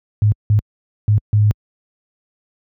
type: tone bursts at uneven times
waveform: sine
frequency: 105.1 Hz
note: G#2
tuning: 21 cents sharp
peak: -9 dBFS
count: 4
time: 0.22-0.32 / 0.5-0.59 / 1.08-1.18 / 1.33-1.51 s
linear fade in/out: 0 ms
effects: high-pass 60 Hz 12 dB/octave